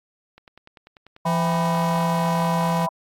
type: click train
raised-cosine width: 0.3 ms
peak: -30 dBFS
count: 17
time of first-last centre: 0.38-1.949 s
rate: 10.2 Hz
type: tone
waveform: square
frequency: 170 Hz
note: F3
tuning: 46 cents flat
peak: -22 dBFS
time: 1.25-2.87 s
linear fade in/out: 20 ms
type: chord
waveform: sine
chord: E minor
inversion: none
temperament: just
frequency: 659.3 / 791.1 / 988.9 Hz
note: E5 / G5 / B5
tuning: 0 / +16 / +2 cents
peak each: -28 / -30 / -24 dBFS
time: 1.25-2.89 s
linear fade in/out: 5 ms
effects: AAC 64 kbps